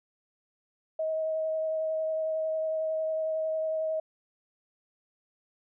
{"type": "tone with vibrato", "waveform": "sine", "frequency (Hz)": 634, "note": "D#5", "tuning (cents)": 32, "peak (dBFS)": -27, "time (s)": [0.99, 4], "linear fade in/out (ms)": 5, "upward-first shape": "sine", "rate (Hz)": 11, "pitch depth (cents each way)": 11, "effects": []}